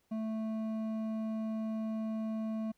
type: tone with hard clipping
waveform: sine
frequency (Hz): 220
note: A3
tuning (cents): 0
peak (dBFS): -35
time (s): 0.11-2.72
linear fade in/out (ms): 10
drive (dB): 8
effects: pink hiss -75 dBFS RMS until 2.77 s